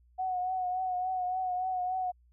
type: tone with vibrato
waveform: sine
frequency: 737 Hz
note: F#5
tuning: 7 cents flat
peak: -29 dBFS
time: 0.18-2.12 s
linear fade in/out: 20 ms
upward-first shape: triangle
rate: 3.5 Hz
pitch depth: 42 cents each way
effects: added 60 Hz sine -60 dBFS peak until 2.32 s